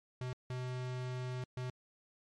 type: tone bursts at uneven times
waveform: square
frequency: 126.5 Hz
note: B2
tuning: 42 cents sharp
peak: -38 dBFS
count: 3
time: 0.21-0.33 / 0.5-1.44 / 1.57-1.7 s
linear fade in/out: 2 ms
effects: low-pass 6000 Hz 12 dB/octave + MP3 64 kbps